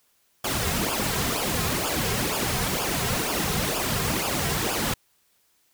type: noise with flanger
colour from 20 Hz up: pink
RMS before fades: -26 dBFS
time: 0.44-4.94 s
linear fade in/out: 5 ms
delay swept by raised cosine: 0.49 to 3.49 ms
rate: 2.1 Hz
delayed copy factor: -0.75
effects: white hiss -66 dBFS RMS until 5.73 s